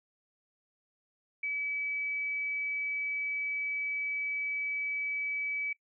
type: tone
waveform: sine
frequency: 2290 Hz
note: D7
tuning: 44 cents flat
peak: -31 dBFS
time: 1.43-5.73 s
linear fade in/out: 5 ms
effects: noise-tail reverb RT60 0.1 s tail -20 dB re dry